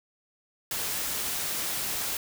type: noise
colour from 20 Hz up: white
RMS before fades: -31 dBFS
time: 0.71-2.17 s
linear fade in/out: 2 ms
effects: none